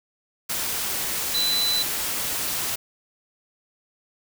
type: tone in noise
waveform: sine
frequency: 4000 Hz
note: B7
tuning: 21 cents sharp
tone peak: -21 dBFS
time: 1.34-1.83 s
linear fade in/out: 10 ms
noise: white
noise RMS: -27 dBFS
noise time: 0.49-2.76 s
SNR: +3 dB
effects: none